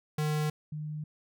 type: tone pair in turn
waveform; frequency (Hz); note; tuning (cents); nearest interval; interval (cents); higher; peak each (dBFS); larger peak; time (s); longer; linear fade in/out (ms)
square / sine; 152 / 152; D#3 / D#3; -40 / -40; unison; 0; neither; -28 / -34; first; 0.18-0.5 / 0.72-1.04; neither; 5
effects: none